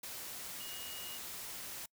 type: tone in noise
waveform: sine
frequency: 2874 Hz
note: F7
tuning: 49 cents sharp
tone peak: -48 dBFS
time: 0.6-1.18 s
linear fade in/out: 5 ms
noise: white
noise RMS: -45 dBFS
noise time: 0.03-1.86 s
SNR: -6 dB
effects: noise-tail reverb RT60 0.1 s tail -26 dB re dry